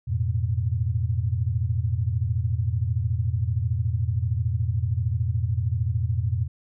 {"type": "tone cluster", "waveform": "sine", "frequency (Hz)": [86, 107.4, 120.8], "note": ["F2", "A2", "B2"], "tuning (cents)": [-26, -41, -38], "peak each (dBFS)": -26, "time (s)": [0.07, 6.48], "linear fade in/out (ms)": 20, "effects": []}